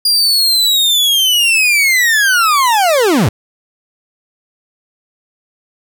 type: linear sweep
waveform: 40% pulse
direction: down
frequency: 4837 to 82.41 Hz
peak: -8 dBFS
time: 0.05-3.29 s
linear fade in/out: 5 ms
effects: none